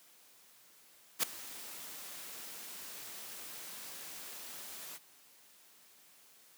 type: noise with ADSR envelope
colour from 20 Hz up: white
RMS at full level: -28 dBFS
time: 1.19-4.99 s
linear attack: 41 ms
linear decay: 5 ms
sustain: -19 dB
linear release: 33 ms
effects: white hiss -62 dBFS RMS until 6.57 s + high-pass 150 Hz 12 dB/octave